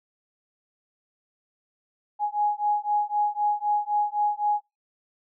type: beating tone pair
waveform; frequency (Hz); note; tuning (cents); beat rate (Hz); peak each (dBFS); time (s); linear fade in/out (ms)
sine; 830.6 / 834.5; G#5 / G#5; 0 / +8; 3.9; -25; 2.19-4.61; 50
effects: noise-tail reverb RT60 0.2 s tail -24 dB re dry